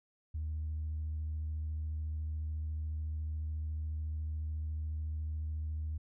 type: tone with vibrato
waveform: sine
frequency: 77.5 Hz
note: D#2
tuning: 6 cents flat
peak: -33 dBFS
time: 0.34-5.98 s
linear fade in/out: 10 ms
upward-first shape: sine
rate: 14 Hz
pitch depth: 14 cents each way
effects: tanh soft clip ceiling -31 dBFS